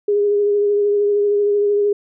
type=tone with vibrato; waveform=sine; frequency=410 Hz; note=G#4; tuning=22 cents flat; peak=-13 dBFS; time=0.08-1.93 s; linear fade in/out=5 ms; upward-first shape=triangle; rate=13 Hz; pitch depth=24 cents each way; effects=none